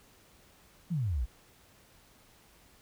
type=exponential sweep; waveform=sine; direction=down; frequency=186.7 to 52.4 Hz; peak=-28 dBFS; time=0.9-1.26 s; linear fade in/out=20 ms; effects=pink hiss -61 dBFS RMS until 2.81 s